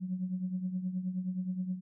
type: tone with tremolo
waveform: sine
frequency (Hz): 184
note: F#3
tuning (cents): -9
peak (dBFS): -28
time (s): 0-1.81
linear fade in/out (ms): 50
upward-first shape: triangle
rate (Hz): 9.5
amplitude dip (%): 75
effects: tanh soft clip ceiling -24 dBFS